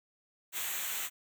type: noise with comb filter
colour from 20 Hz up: white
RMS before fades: -36 dBFS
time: 0.52-1.1 s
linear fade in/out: 50 ms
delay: 0.2 ms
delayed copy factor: -0.75
effects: none